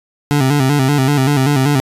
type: tone with vibrato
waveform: 25% pulse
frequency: 138.59 Hz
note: C#3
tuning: in tune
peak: -7 dBFS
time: 0.31-1.8 s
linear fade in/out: 0 ms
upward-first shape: square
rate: 5.2 Hz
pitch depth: 87 cents each way
effects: resampled to 32000 Hz